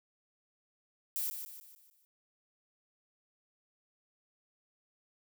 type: noise with echo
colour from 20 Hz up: violet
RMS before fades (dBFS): -35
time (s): 1.16-1.3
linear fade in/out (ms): 0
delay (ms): 150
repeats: 5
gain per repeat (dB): -7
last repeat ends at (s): 2.05
effects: none